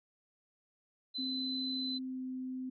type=tone; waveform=sine; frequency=4033 Hz; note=B7; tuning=36 cents sharp; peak=-36 dBFS; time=1.14-1.99 s; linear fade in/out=20 ms
type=tone with pitch glide; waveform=sine; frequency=261.6 to 257.4 Hz; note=C4 to C4; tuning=0 to -28 cents; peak=-37 dBFS; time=1.18-2.7 s; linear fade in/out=10 ms; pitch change=-28 cents; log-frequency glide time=1.79-2.24 s
effects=none